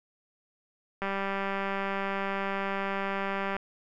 click train, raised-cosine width 0.5 ms, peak -17 dBFS, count 500, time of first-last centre 1.02-3.566 s, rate 196 Hz, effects none

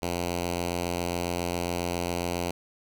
5% pulse tone with notch filter, 87.31 Hz, F2, in tune, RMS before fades -30 dBFS, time 0.02-2.51 s, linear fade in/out 5 ms, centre 1200 Hz, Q 2, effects none

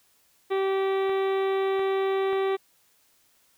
harmonic tone, 386.9 Hz, G4, 23 cents flat, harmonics 1 / 2 / 3 / 4 / 5 / 6 / 7 / 8 / 9 / 10, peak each -23 / -33 / -35 / -45 / -40 / -42 / -49 / -49 / -47 / -49 dBFS, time 0.5-2.57 s, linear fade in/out 20 ms
clicks, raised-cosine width 0.5 ms, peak -25 dBFS, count 3, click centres 1.095 / 1.794 / 2.33 s
effects white hiss -64 dBFS RMS until 3.57 s

